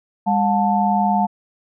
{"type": "tone cluster", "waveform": "sine", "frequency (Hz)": [202.6, 719, 882], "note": ["G#3", "F#5", "A5"], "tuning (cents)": [-43, -50, 4], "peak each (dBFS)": -19, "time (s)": [0.26, 1.27], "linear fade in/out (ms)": 20, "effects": []}